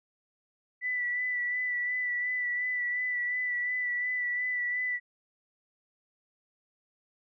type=tone with vibrato; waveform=sine; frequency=1975.5 Hz; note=B6; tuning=in tune; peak=-28 dBFS; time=0.81-5 s; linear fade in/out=50 ms; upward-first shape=sine; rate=2.8 Hz; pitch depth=24 cents each way; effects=none